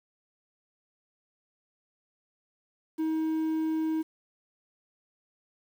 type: tone with quantisation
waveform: triangle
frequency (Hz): 317.2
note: D#4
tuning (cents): +33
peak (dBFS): -24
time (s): 2.98-4.03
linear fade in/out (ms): 20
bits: 9
effects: none